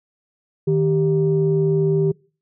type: tone pair together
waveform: sine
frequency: 155.56 / 392 Hz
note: D#3 / G4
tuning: 0 / 0 cents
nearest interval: octave + major third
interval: 1600 cents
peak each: -17 dBFS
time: 0.67-2.12 s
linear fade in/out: 10 ms
effects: noise-tail reverb RT60 0.4 s tail -25 dB re dry + tanh soft clip ceiling -8 dBFS